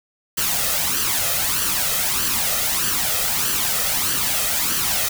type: noise with flanger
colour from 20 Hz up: white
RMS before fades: -21 dBFS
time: 0.37-5.09 s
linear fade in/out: 10 ms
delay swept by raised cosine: 0.66 to 1.59 ms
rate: 1.6 Hz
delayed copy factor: +0.6
effects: none